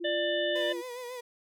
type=tone with pitch glide; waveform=sine; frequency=344.9 to 347.9 Hz; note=F4 to F4; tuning=-22 to -7 cents; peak=-34 dBFS; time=0-0.82 s; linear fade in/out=20 ms; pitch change=+15 cents; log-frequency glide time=0.18-0.54 s
type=harmonic tone; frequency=593 Hz; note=D5; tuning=17 cents sharp; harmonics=1 / 3 / 5 / 6; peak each=-29 / -34 / -36 / -37 dBFS; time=0.04-0.73 s; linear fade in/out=10 ms
type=tone with vibrato; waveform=35% pulse; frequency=493.9 Hz; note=B4; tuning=in tune; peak=-36 dBFS; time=0.55-1.21 s; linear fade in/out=10 ms; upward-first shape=sine; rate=7.3 Hz; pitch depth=54 cents each way
effects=none